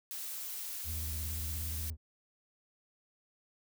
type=noise; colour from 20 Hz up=blue; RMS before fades=-41 dBFS; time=0.11-1.9 s; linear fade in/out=0 ms
type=tone with vibrato; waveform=triangle; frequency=78.3 Hz; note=D#2; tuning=11 cents sharp; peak=-35 dBFS; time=0.84-1.97 s; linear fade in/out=50 ms; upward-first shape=square; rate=17 Hz; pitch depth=96 cents each way
effects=none